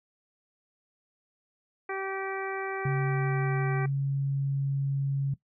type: harmonic tone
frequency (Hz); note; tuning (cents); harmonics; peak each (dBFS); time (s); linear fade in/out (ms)
386.6; G4; -24; 1 / 2 / 3 / 4 / 5 / 6; -34 / -37 / -39 / -40 / -41 / -42; 1.89-3.86; 5
type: tone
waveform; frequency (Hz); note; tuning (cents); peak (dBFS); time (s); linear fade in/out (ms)
sine; 138.2; C#3; -5; -25; 2.85-5.34; 5
effects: noise-tail reverb RT60 0.1 s tail -17 dB re dry